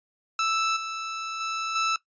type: tone with level steps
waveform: sawtooth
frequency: 1318.5 Hz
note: E6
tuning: in tune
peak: -19 / -27 / -24 / -19 dBFS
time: 0.39-1.96 s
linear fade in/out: 2 ms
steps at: 0.76 / 1.4 / 1.75 s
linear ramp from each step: 10 ms
effects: noise-tail reverb RT60 0.1 s tail -17 dB re dry + resampled to 16000 Hz